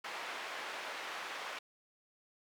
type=band-pass noise; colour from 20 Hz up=white; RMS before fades=-43 dBFS; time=0.04-1.59 s; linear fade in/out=5 ms; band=540 to 2200 Hz; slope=12 dB/octave; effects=none